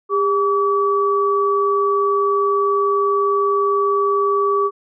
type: tone pair together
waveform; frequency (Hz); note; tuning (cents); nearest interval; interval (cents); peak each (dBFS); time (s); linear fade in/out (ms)
sine; 402.4 / 1145.4; G4 / D6; +45 / -44; octave + tritone; 1811; -17 / -17; 0.09-4.71; 50
effects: none